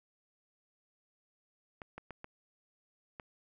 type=clicks; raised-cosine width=0.5 ms; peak=-29 dBFS; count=5; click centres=1.818 / 1.98 / 2.107 / 2.244 / 3.198 s; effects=none